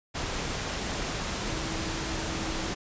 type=tone in noise; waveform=sine; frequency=323.3 Hz; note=E4; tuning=34 cents flat; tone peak=-38 dBFS; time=1.46-2.72 s; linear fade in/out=20 ms; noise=pink; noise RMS=-32 dBFS; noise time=0.14-2.75 s; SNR=-9 dB; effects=resampled to 16000 Hz